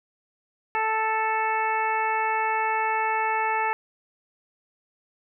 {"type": "harmonic tone", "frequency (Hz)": 440, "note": "A4", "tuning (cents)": 0, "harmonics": [1, 2, 3, 4, 5, 6], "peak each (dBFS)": [-33, -24, -31, -31, -32, -35], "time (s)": [0.75, 3.73], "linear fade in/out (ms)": 0, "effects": []}